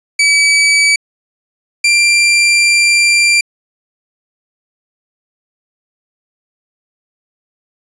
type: tone pair in turn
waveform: sawtooth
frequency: 2291 / 2369 Hz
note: D7 / D7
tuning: -44 / +14 cents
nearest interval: minor second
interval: 58 cents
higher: second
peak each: -4 dBFS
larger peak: neither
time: 0.19-0.96 / 1.84-3.41 s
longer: second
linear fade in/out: 5 ms
effects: resampled to 22050 Hz